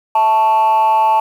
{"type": "tone with amplitude modulation", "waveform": "sine", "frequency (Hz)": 880, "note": "A5", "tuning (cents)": 0, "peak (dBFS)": -4, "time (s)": [0.15, 1.2], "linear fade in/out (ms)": 5, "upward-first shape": "sine", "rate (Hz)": 229, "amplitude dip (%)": 75, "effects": ["tanh soft clip ceiling -6 dBFS", "7-bit"]}